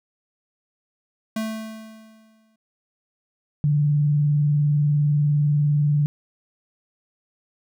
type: tone with exponential decay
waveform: square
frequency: 220 Hz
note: A3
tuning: in tune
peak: -23 dBFS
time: 1.36-2.56 s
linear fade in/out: 5 ms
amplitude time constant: 260 ms
type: tone with vibrato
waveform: sine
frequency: 147.1 Hz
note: D3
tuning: 3 cents sharp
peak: -16 dBFS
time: 3.64-6.06 s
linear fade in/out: 0 ms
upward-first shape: sine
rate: 20 Hz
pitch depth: 60 cents each way
effects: none